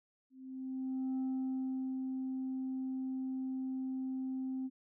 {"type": "tone with ADSR envelope", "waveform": "sine", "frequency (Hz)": 261.6, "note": "C4", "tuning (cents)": 0, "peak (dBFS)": -30, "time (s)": [0.3, 4.7], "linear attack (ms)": 880, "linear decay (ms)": 790, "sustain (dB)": -4, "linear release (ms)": 42, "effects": ["tanh soft clip ceiling -32 dBFS"]}